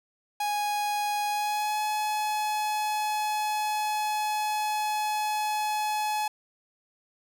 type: tone with pitch glide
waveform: 45% pulse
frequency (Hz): 830 to 849.4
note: G#5 to G#5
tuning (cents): -1 to +39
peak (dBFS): -26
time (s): 0.4-6.28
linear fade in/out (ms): 5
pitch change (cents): +40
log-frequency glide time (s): 1.28-1.81
effects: none